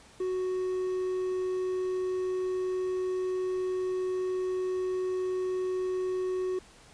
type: tone with quantisation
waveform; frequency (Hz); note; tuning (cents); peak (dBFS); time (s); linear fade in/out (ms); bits
triangle; 370; F#4; 0; -26; 0.2-6.59; 5; 9
effects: pink hiss -55 dBFS RMS until 6.93 s + resampled to 22050 Hz